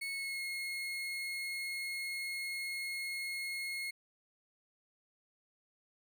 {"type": "tone with pitch glide", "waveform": "35% pulse", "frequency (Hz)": [2201, 2159], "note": ["C#7", "C#7"], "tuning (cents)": [-13, -46], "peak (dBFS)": -35, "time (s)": [0.01, 3.91], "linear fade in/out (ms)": 10, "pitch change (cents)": -33, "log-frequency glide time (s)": [0.12, 0.42], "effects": []}